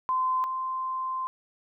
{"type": "tone pair in turn", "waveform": "sine", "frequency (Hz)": [1031, 1040.6], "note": ["C6", "C6"], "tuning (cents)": [-26, -10], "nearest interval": "unison", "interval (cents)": 16, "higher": "second", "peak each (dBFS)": [-23, -28], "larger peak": "first", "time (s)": [[0.09, 0.44], [0.44, 1.27]], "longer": "second", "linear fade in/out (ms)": 0, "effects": []}